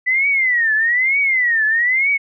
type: tone with vibrato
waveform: sine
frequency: 1975.5 Hz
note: B6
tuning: in tune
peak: -13 dBFS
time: 0.06-2.18 s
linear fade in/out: 20 ms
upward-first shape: triangle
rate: 1.1 Hz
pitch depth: 250 cents each way
effects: none